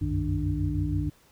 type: tone cluster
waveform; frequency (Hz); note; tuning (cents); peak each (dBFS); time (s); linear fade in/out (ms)
sine; 61.5 / 89.8 / 96.1 / 152.7 / 296.4; B1 / F2 / G2 / D#3 / D4; -7 / +49 / -34 / -32 / +16; -31; 0.01-1.1; 10
effects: pink hiss -60 dBFS RMS until 1.31 s